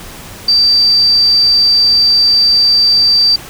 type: tone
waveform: sine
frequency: 4661 Hz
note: D8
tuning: 14 cents flat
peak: -6 dBFS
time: 0.48-3.36 s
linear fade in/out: 5 ms
effects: pink hiss -31 dBFS RMS until 3.49 s